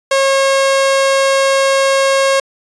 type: tone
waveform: sawtooth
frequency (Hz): 543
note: C#5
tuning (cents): -36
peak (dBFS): -6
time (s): 0.11-2.4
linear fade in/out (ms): 5
effects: resampled to 22050 Hz